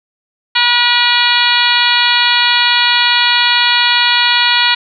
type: harmonic tone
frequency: 482.3 Hz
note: B4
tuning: 41 cents flat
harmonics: 2 / 3 / 4 / 5 / 6 / 7 / 8 / 9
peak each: -17 / -17 / -17 / -17 / -17 / -17 / -17 / -17 dBFS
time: 0.55-4.75 s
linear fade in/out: 10 ms
effects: none